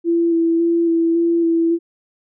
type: tone with vibrato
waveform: sine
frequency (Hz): 334.7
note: E4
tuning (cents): +26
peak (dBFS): -13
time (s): 0.04-1.79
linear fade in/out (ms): 50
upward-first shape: square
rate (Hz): 1.8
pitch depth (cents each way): 15
effects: none